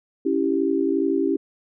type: chord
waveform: sine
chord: C# diminished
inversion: none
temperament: equal with one note detuned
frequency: 278 / 329.6 / 392 Hz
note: C#4 / E4 / G4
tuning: +5 / 0 / 0 cents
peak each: -23 dBFS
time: 0.25-1.37 s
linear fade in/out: 10 ms
effects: none